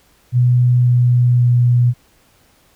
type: tone with pitch steps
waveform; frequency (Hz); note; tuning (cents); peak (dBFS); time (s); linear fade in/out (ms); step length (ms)
sine; 123.47 / 122.69 / 121.91; B2 / B2 / B2; 0 / -11 / -22; -9; 0.32-1.94; 50; 540
effects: pink hiss -54 dBFS RMS until 2.75 s